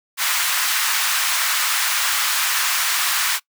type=high-pass noise; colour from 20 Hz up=pink; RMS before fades=-20 dBFS; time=0.17-3.4 s; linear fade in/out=50 ms; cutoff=1100 Hz; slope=24 dB/octave; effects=noise-tail reverb RT60 0.1 s tail -22 dB re dry